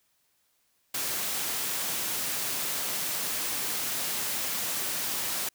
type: high-pass noise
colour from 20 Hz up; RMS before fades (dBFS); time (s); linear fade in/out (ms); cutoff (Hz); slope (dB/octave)
white; -31; 0.94-5.49; 5; 110; 12
effects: white hiss -71 dBFS RMS until 5.54 s